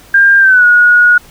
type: tone with pitch glide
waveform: sine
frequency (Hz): 1600 to 1450.4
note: G6 to F#6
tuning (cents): +35 to -35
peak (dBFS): -3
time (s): 0.14-1.18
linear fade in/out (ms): 5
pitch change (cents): -170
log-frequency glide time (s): 0.39-0.65
effects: pink hiss -40 dBFS RMS until 1.3 s